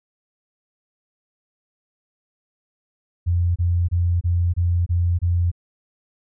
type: tone bursts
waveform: sine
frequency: 87.1 Hz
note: F2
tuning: 4 cents flat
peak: -16 dBFS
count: 7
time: 3.26-5.516 s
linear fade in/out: 20 ms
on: 300 ms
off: 26 ms
effects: none